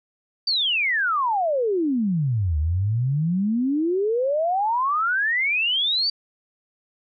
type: exponential two-way sweep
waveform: sine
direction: down then up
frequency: 4699 to 73.42 to 4699 Hz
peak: -19 dBFS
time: 0.47-6.1 s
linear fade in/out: 5 ms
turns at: 2.58 s
effects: none